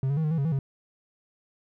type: tone with pitch steps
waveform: triangle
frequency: 133.1 / 140.7 / 159.4 / 152.5 / 163.9 / 138.3 / 163.3 / 136.5 Hz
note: C3 / C#3 / D#3 / D#3 / E3 / C#3 / E3 / C#3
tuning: +30 / +26 / +42 / -34 / -10 / -4 / -16 / -26 cents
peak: -21 dBFS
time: 0.03-0.59 s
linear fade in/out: 2 ms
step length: 70 ms
effects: none